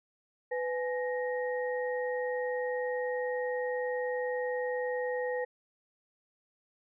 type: tone cluster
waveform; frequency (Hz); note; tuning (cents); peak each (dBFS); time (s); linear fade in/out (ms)
sine; 499 / 841 / 1869; B4 / G#5 / A#6; +18 / +22 / +4; -31 / -40 / -39; 0.51-5.45; 10
effects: none